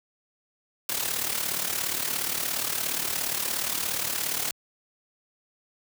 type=noise with amplitude modulation; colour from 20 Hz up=white; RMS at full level=-26 dBFS; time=0.89-4.51 s; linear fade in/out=2 ms; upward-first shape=sine; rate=37.1 Hz; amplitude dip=65%; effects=high-pass 80 Hz 12 dB/octave